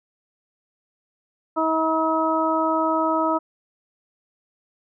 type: harmonic tone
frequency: 320 Hz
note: D#4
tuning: 49 cents sharp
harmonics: 1 / 2 / 3 / 4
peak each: -24 / -24 / -24 / -24 dBFS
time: 1.56-3.39 s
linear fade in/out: 20 ms
effects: none